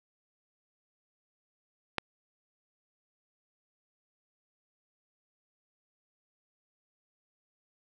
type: click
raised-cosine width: 0.3 ms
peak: -12 dBFS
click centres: 1.983 s
effects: none